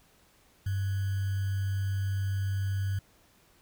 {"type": "tone with sample-and-hold", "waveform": "sine", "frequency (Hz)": 97.4, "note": "G2", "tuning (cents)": -11, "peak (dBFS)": -27, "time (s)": [0.66, 2.99], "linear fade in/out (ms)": 5, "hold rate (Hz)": 1575, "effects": ["pink hiss -63 dBFS RMS until 3.61 s"]}